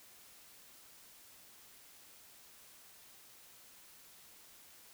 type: silence
effects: white hiss -59 dBFS RMS until 4.93 s